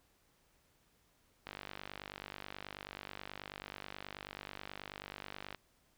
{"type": "click train", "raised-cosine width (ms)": 0.3, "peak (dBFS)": -27, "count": 202, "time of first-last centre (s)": [1.47, 5.547], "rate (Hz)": 49.3, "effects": ["pink hiss -72 dBFS RMS until 5.97 s"]}